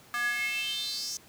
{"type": "tone with high-pass filter sweep", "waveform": "square", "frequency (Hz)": 239.7, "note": "A#3", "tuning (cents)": 48, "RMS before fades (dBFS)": -32, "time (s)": [0.14, 1.17], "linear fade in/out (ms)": 0, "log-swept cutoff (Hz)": [1400, 6100], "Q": 6.9, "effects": ["pink hiss -55 dBFS RMS until 1.28 s", "high-pass 100 Hz 12 dB/octave"]}